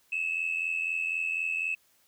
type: tone pair together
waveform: sine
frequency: 2567 / 2651 Hz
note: E7 / E7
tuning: -47 / +9 cents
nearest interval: minor second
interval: 56 cents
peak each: -29 / -30 dBFS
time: 0.12-1.75 s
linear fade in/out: 5 ms
effects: tanh soft clip ceiling -23 dBFS + white hiss -66 dBFS RMS until 2.07 s